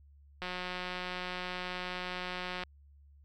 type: click train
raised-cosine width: 0.3 ms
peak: -22 dBFS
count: 402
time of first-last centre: 0.42-2.635 s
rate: 181 Hz
effects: added 71 Hz sine -56 dBFS peak until 3.24 s